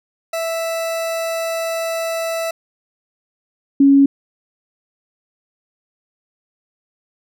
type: tone pair in turn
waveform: 40% pulse / sine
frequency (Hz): 659.3 / 277.2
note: E5 / C#4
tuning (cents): 0 / 0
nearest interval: octave + minor third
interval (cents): 1500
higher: first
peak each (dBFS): -19 / -7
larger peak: second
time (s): 0.33-2.51 / 3.8-4.06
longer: first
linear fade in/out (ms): 5
effects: none